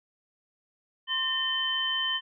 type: tone cluster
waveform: sine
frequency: 1041 / 1811 / 3077 Hz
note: C6 / A6 / G7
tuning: -9 / +49 / -33 cents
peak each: -36 / -32 / -27 dBFS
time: 1.07-2.21 s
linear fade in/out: 50 ms
effects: none